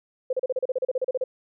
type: tone bursts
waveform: sine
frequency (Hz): 514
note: C5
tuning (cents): -31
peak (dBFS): -21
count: 15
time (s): 0.3-1.24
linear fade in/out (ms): 5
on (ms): 30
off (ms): 35
effects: none